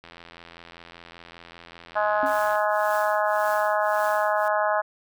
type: click train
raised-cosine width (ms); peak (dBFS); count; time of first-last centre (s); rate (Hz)
0.3; -27; 215; 0.04-2.555; 85.1
type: harmonic tone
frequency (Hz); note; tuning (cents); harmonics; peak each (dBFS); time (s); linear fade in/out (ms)
210.1; G#3; +20; 3 / 4 / 5 / 6 / 7 / 8; -24 / -26 / -28 / -30 / -31 / -32; 1.95-4.82; 20
type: tone with exponential decay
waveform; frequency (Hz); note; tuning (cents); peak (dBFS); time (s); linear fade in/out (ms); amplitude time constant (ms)
sine; 272.5; C#4; -29; -26; 2.23-2.43; 1; 42
type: noise with tremolo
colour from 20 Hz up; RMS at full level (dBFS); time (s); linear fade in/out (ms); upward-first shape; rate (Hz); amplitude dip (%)
white; -41; 2.26-4.48; 0; triangle; 1.8; 95
effects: none